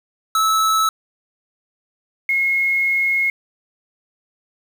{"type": "tone pair in turn", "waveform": ["square", "sine"], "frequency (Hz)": [1305, 2163], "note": ["E6", "C#7"], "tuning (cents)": [-18, -43], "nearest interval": "major sixth", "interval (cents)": 875, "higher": "second", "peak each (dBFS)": -15, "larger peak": "neither", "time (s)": [[0.35, 0.89], [2.29, 3.3]], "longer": "second", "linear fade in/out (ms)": 2, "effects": ["7-bit"]}